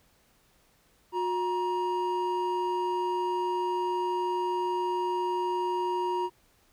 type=tone pair together; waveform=triangle; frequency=361.2 / 946.6 Hz; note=F#4 / A#5; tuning=-42 / +26 cents; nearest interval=octave + perfect fourth; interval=1668 cents; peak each=-28 / -27 dBFS; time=1.12-6.3 s; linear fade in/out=50 ms; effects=pink hiss -65 dBFS RMS until 6.72 s